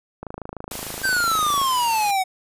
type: click train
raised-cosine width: 1 ms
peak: -18 dBFS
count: 38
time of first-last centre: 0.23-1.616 s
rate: 26.7 Hz
type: noise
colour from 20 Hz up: white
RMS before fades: -32 dBFS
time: 0.71-2.11 s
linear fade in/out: 2 ms
type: exponential sweep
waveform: square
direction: down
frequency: 1585 to 740 Hz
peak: -19 dBFS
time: 1.03-2.24 s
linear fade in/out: 20 ms
effects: resampled to 32000 Hz